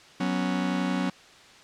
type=chord; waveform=45% pulse; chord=F# suspended fourth; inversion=none; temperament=just; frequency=185 / 246.7 / 277.5 Hz; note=F#3 / B3 / C#4; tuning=0 / -2 / +2 cents; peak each=-28 / -31 / -30 dBFS; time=0.2-1.1 s; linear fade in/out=5 ms; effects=white hiss -51 dBFS RMS until 1.63 s + low-pass 5000 Hz 12 dB/octave